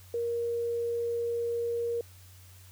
sine tone, 470 Hz, A#4, 14 cents sharp, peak -28 dBFS, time 0.14-2.01 s, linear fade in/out 2 ms, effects added 92 Hz sine -51 dBFS peak until 2.71 s + white hiss -57 dBFS RMS until 2.71 s

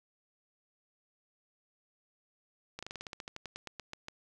slowing click train, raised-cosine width 0.2 ms, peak -24 dBFS, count 17, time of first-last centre 2.79-4.084 s, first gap 36 ms, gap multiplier 1.1, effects none

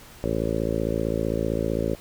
harmonic tone, 55.5 Hz, A1, 16 cents sharp, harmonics 1 / 2 / 3 / 4 / 5 / 6 / 7 / 8 / 9 / 10, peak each -32 / -32 / -32 / -32 / -32 / -32 / -32 / -32 / -32 / -32 dBFS, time 0.24-1.95 s, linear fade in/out 0 ms, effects pink hiss -47 dBFS RMS until 2 s

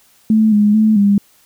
sine tone with pitch steps, 218.4 / 208.1 / 217.1 / 201.6 Hz, A3 / G#3 / A3 / G3, -13 / +4 / -23 / +49 cents, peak -8 dBFS, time 0.3-1.18 s, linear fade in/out 2 ms, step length 220 ms, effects white hiss -52 dBFS RMS until 1.45 s

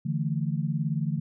sine chord, D suspended second, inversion none, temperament just, 146.83 / 165.19 / 220.2 Hz, D3 / E3 / A3, 0 / +4 / +2 cents, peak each -28 / -29 / -33 dBFS, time 0.05-1.2 s, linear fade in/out 10 ms, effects none

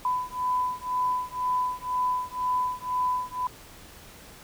sine beating tone pair, 1000 / 1002 Hz, B5 / B5, +21 / +25 cents, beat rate 2 Hz, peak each -28 dBFS, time 0.05-3.47 s, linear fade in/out 2 ms, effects pink hiss -48 dBFS RMS until 4.43 s

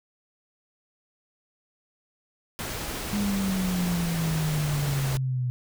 pink noise, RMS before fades -33 dBFS, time 2.59-5.17 s, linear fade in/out 0 ms
sine exponential sweep, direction down, 207.3 to 123.47 Hz, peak -24 dBFS, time 3.13-5.5 s, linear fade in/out 0 ms
effects none

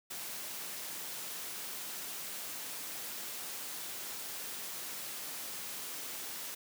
white high-pass noise, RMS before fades -42 dBFS, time 0.1-6.55 s, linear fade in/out 10 ms, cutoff 150 Hz, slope 12 dB/octave, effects none

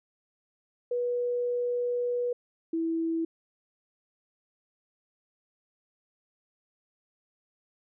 sine tone pair in turn, 486.9 / 328.1 Hz, B4 / E4, -25 / -8 cents, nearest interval perfect fifth, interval 683 cents, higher first, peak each -26 dBFS, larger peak neither, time 0.91-2.33 / 2.73-3.25 s, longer first, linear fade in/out 5 ms, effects none

